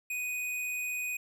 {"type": "tone", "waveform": "square", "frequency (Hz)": 2489, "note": "D#7", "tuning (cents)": 0, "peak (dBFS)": -33, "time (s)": [0.1, 1.17], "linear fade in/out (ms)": 5, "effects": []}